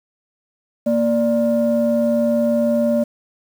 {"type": "tone pair together", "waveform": "sine", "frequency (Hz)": [233.4, 587.3], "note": ["A#3", "D5"], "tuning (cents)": [2, 0], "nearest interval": "octave + major third", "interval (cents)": 1598, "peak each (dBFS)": -16, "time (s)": [0.86, 3.04], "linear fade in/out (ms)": 10, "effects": ["tanh soft clip ceiling -9 dBFS", "7-bit"]}